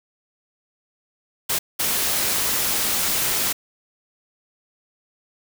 white noise bursts at uneven times, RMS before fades -22 dBFS, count 2, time 1.49-1.59 / 1.79-3.53 s, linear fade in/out 10 ms, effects none

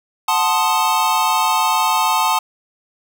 square chord, F# diminished seventh, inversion none, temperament equal, 740 / 880 / 1046.5 / 1244.5 Hz, F#5 / A5 / C6 / Eb6, 0 / 0 / 0 / 0 cents, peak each -24 / -18 / -21 / -22 dBFS, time 0.28-2.39 s, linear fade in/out 5 ms, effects none

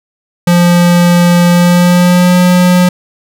square tone with pitch glide, 174.61 to 179.62 Hz, F3 to F3, 0 to +49 cents, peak -5 dBFS, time 0.47-2.89 s, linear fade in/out 5 ms, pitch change +49 cents, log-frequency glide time 1.5-2.36 s, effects none

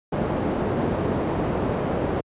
white low-pass noise, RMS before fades -24 dBFS, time 0.12-2.21 s, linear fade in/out 10 ms, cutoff 520 Hz, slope 12 dB/octave, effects high-pass 60 Hz 12 dB/octave + resampled to 8000 Hz

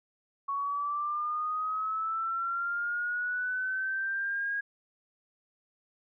sine linear sweep, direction up, 1108.7 to 1641 Hz, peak -29 dBFS, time 0.48-4.61 s, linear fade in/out 10 ms, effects none

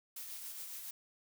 blue noise with tremolo, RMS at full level -44 dBFS, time 0.16-0.91 s, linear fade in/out 5 ms, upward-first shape triangle, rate 7.2 Hz, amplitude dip 40%, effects none

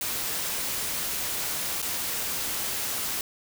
white noise with dropouts, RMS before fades -30 dBFS, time 0.01-3.21 s, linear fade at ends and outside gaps 1 ms, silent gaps 1.818-1.826 s, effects none

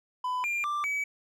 triangle tone with pitch steps, 1002 / 2393 / 1180 / 2281 Hz, B5 / D7 / D6 / C#7, +25 / +32 / +8 / +49 cents, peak -26 dBFS, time 0.24-1.04 s, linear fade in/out 5 ms, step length 200 ms, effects none

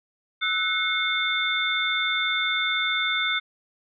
sine tone cluster, 1304 / 1489 / 2165 / 3560 Hz, E6 / F#6 / C#7 / A7, -19 / +11 / -41 / +20 cents, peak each -31 / -29 / -26 / -26 dBFS, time 0.41-3.4 s, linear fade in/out 20 ms, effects none

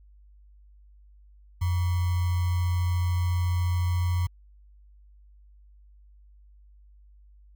sine tone with sample-and-hold, 88.6 Hz, F2, 25 cents sharp, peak -22 dBFS, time 1.61-4.27 s, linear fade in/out 10 ms, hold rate 1050 Hz, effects added 50 Hz sine -51 dBFS peak until 7.55 s

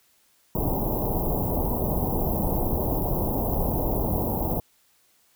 pink band-stop noise, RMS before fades -25 dBFS, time 0.55-4.6 s, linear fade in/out 2 ms, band 920 to 13000 Hz, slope 48 dB/octave, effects white hiss -63 dBFS RMS until 5.35 s

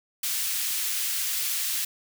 white high-pass noise, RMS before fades -28 dBFS, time 0.23-1.85 s, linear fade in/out 5 ms, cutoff 2100 Hz, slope 12 dB/octave, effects none

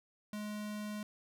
square tone with notch filter, 210 Hz, G#3, 19 cents sharp, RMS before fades -41 dBFS, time 0.33-1.03 s, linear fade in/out 2 ms, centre 420 Hz, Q 1.3, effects none

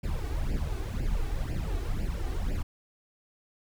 brown noise with flanger, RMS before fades -30 dBFS, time 0.03-2.63 s, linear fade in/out 10 ms, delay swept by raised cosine 0.4 to 2.7 ms, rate 2 Hz, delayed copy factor +0.8, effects none

